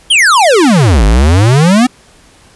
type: exponential two-way sweep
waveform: square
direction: down then up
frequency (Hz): 3349 to 49 to 262.2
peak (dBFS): -5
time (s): 0.1-1.87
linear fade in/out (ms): 10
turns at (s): 1.05
effects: pink hiss -43 dBFS RMS until 2.55 s + resampled to 24000 Hz